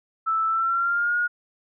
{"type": "tone with pitch glide", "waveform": "sine", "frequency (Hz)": [1318.5, 1437.8], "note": ["E6", "F6"], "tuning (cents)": [0, 50], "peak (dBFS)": -20, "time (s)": [0.26, 1.28], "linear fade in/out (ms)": 20, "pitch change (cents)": 150, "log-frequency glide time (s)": [0.48, 1.17], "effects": []}